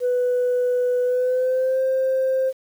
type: tone with pitch glide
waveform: sine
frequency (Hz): 495.3 to 524.8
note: B4 to C5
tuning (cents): +5 to +5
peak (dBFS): -16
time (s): 0-2.53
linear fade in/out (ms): 50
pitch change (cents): +100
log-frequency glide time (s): 1.03-1.8
effects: tanh soft clip ceiling -15 dBFS + 8-bit